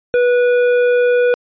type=tone with hard clipping; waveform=sine; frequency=489.4 Hz; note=B4; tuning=16 cents flat; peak=-12 dBFS; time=0.14-1.34 s; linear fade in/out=0 ms; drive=9 dB; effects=resampled to 11025 Hz